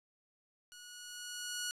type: tone with level ramp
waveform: 10% pulse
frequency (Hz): 1457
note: F#6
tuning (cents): -27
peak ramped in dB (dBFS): -44 to -27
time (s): 0.72-1.71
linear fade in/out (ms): 0
effects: resampled to 32000 Hz + 11-bit